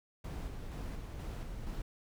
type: noise with tremolo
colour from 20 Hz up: brown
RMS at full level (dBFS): -40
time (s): 0.24-1.82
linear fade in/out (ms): 5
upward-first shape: square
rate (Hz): 2.1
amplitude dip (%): 30
effects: none